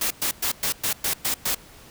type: noise bursts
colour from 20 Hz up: white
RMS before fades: -24 dBFS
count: 8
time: 0.01-1.548 s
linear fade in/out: 5 ms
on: 96 ms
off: 110 ms
effects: pink hiss -48 dBFS RMS until 1.9 s